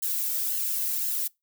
violet noise with flanger, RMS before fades -28 dBFS, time 0.02-1.28 s, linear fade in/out 10 ms, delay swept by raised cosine 0.83 to 2.13 ms, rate 1.9 Hz, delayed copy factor -0.65, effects noise-tail reverb RT60 0.2 s tail -24 dB re dry

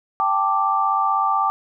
sine chord, G suspended second, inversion none, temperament equal, 784 / 880 / 1174.7 Hz, G5 / A5 / D6, 0 / 0 / 0 cents, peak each -22 / -23 / -19 dBFS, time 0.2-1.5 s, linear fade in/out 0 ms, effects none

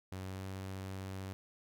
sawtooth tone with pitch glide, 94.1 to 95.52 Hz, F#2 to G2, +30 to -44 cents, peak -37 dBFS, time 0.12-1.33 s, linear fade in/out 0 ms, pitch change +26 cents, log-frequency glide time 0.26-0.42 s, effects none

